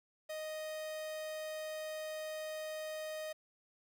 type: tone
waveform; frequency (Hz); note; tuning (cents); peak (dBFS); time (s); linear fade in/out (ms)
45% pulse; 622.3; D#5; 0; -40; 0.29-3.33; 10
effects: 11-bit